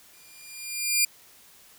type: tone with exponential growth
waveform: 10% pulse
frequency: 2400 Hz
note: D7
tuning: 37 cents sharp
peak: -9 dBFS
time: 0.13-1.05 s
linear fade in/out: 5 ms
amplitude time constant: 200 ms
effects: white hiss -54 dBFS RMS until 1.78 s